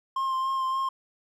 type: tone with vibrato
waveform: triangle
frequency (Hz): 1059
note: C6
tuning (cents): +21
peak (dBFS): -23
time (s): 0.16-0.89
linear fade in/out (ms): 5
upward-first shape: sine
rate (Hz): 3.5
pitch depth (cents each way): 19
effects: none